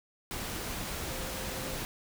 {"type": "tone in noise", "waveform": "sine", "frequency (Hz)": 523, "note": "C5", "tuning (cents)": -1, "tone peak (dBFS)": -44, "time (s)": [1.1, 1.77], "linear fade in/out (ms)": 0, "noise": "pink", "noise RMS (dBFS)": -37, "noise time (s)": [0.31, 1.85], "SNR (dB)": -10, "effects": []}